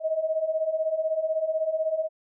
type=beating tone pair; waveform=sine; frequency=622.3 / 638.3 Hz; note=D#5 / D#5; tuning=0 / +44 cents; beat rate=16 Hz; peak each=-29 / -25 dBFS; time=0-2.09 s; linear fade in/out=50 ms; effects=none